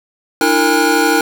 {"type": "tone cluster", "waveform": "square", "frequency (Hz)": [300.9, 333.2, 457.4, 807, 1444], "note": ["D4", "E4", "A#4", "G#5", "F#6"], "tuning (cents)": [42, 19, -33, -50, -43], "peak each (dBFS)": -18, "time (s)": [0.41, 1.21], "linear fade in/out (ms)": 2, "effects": []}